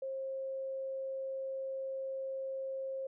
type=tone; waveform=sine; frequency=534 Hz; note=C5; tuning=35 cents sharp; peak=-36 dBFS; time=0.02-3.07 s; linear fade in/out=5 ms; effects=none